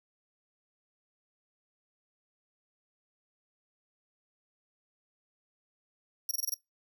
20% pulse tone bursts, 5640 Hz, F8, 16 cents sharp, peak -24 dBFS, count 6, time 6.29-6.541 s, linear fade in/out 2 ms, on 21 ms, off 25 ms, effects noise-tail reverb RT60 0.2 s tail -23 dB re dry

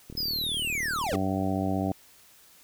click train, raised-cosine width 3 ms, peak -28 dBFS, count 40, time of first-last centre 0.1-1.118 s, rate 38.3 Hz
square linear sweep, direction down, 5130 to 344.9 Hz, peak -28 dBFS, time 0.17-1.16 s, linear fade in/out 5 ms
harmonic tone, 95.7 Hz, G2, 41 cents flat, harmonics 1 / 2 / 3 / 4 / 5 / 6 / 7 / 8, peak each -32 / -30 / -30 / -39 / -41 / -39 / -35 / -35 dBFS, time 1.13-1.92 s, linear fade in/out 0 ms
effects white hiss -56 dBFS RMS until 2.63 s

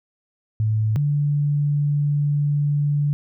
sine tone pair in turn, 108.8 / 145.58 Hz, A2 / D3, -19 / -15 cents, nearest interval perfect fourth, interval 504 cents, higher second, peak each -17 dBFS, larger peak neither, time 0.6-0.96 / 0.96-3.13 s, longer second, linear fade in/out 0 ms, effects none

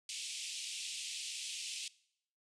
pink band-pass noise, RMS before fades -43 dBFS, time 0.09-1.88 s, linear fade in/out 2 ms, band 2500 to 9300 Hz, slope 48 dB/octave, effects noise-tail reverb RT60 0.7 s tail -21 dB re dry

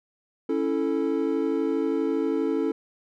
triangle chord, A major, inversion first, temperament equal, 277.2 / 329.6 / 440 Hz, C#4 / E4 / A4, 0 / 0 / 0 cents, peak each -25 dBFS, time 0.49-2.72 s, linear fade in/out 5 ms, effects none

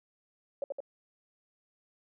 sine tone with echo, 558 Hz, C#5, 11 cents sharp, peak -30 dBFS, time 0.62-0.64 s, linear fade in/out 2 ms, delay 82 ms, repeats 2, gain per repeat -2 dB, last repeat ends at 0.804 s, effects none

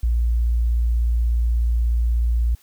sine tone, 58.27 Hz, A#1, in tune, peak -16 dBFS, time 0.03-2.55 s, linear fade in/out 5 ms, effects white hiss -56 dBFS RMS until 2.62 s

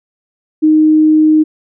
sine tone, 310 Hz, D#4, 6 cents flat, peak -5 dBFS, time 0.62-1.44 s, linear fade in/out 20 ms, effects none

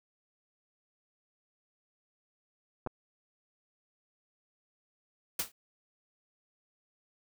clicks, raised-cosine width 1 ms, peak -22 dBFS, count 2, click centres 2.864 / 2.872 s
white noise with exponential decay, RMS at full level -27 dBFS, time 5.39-5.52 s, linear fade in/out 5 ms, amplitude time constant 28 ms
effects none

